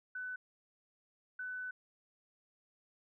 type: tone bursts at uneven times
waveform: sine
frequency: 1500 Hz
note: F#6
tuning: 23 cents sharp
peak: -39 dBFS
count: 2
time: 0.15-0.36 / 1.39-1.71 s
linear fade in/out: 5 ms
effects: none